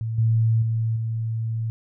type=tone with level steps; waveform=sine; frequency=112.8 Hz; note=A2; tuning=44 cents sharp; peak=-24 / -16 / -20 / -23 dBFS; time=0.01-1.7 s; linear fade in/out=0 ms; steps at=0.18 / 0.62 / 0.96 s; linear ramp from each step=5 ms; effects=none